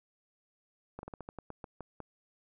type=slowing click train; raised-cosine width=1 ms; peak=-28 dBFS; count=11; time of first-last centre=0.99-2.003 s; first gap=41 ms; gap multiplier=1.19; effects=none